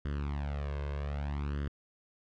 sawtooth tone with flanger, 71.8 Hz, D2, 39 cents flat, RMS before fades -35 dBFS, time 0.05-1.68 s, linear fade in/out 0 ms, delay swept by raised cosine 0.62 to 1.92 ms, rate 0.63 Hz, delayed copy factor +0.85, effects low-pass 3000 Hz 12 dB/octave

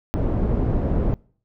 pink low-pass noise, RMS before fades -21 dBFS, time 0.14-1.14 s, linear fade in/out 0 ms, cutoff 440 Hz, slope 12 dB/octave, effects noise-tail reverb RT60 0.5 s tail -25 dB re dry

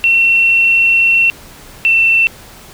sine tone pair in turn, 2714 / 2687 Hz, E7 / E7, +50 / +33 cents, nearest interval unison, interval 17 cents, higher first, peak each -7 dBFS, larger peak neither, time 0.04-1.3 / 1.85-2.27 s, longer first, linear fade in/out 0 ms, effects pink hiss -37 dBFS RMS until 2.73 s

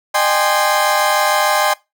30% pulse chord, Ab major seventh, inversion second, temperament equal with one note detuned, 609.4 / 784 / 830.6 / 1046.5 Hz, Eb5 / G5 / Ab5 / C6, -36 / 0 / 0 / 0 cents, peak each -16 dBFS, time 0.14-1.74 s, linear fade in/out 10 ms, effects noise-tail reverb RT60 0.2 s tail -20 dB re dry

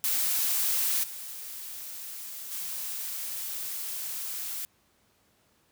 blue noise with level steps, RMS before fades -27 / -40 / -35 dBFS, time 0.04-4.65 s, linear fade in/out 0 ms, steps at 1.03 / 2.51 s, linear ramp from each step 10 ms, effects pink hiss -67 dBFS RMS until 5.71 s + high-pass 60 Hz 12 dB/octave

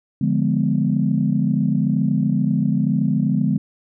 sine chord, D diminished seventh, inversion none, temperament equal with one note detuned, 146.83 / 174.61 / 207.7 / 249.8 Hz, D3 / F3 / Ab3 / Cb4, 0 / 0 / 0 / +20 cents, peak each -21 / -22 / -20 / -22 dBFS, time 0.21-3.58 s, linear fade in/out 5 ms, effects tanh soft clip ceiling -5 dBFS

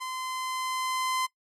sawtooth tone with level ramp, 1031 Hz, C6, 26 cents flat, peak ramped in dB -30 to -22 dBFS, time 0-1.27 s, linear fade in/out 20 ms, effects noise-tail reverb RT60 0.1 s tail -20 dB re dry + low-pass 12000 Hz 12 dB/octave

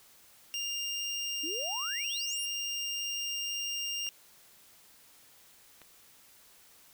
25% pulse tone, 2802 Hz, F7, 5 cents sharp, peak -29 dBFS, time 0.54-4.09 s, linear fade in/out 0 ms
sine exponential sweep, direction up, 287.7 to 11175 Hz, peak -38 dBFS, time 1.43-2.46 s, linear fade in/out 10 ms
clicks, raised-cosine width 0.3 ms, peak -35 dBFS, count 2, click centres 4.067 / 5.817 s
effects white hiss -59 dBFS RMS until 6.93 s

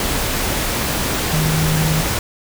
sine tone in noise, 156.6 Hz, D#3, 11 cents sharp, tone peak -16 dBFS, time 1.33-2.01 s, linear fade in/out 2 ms, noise pink, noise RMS -20 dBFS, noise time 0-2.19 s, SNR +1 dB, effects none

